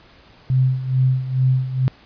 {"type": "tone with tremolo", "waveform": "sine", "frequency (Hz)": 129.9, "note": "C3", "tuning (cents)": -12, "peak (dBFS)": -12, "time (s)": [0.5, 1.88], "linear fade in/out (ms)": 0, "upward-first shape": "sine", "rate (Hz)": 2.3, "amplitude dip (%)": 75, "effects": ["pink hiss -49 dBFS RMS until 2.05 s", "resampled to 11025 Hz"]}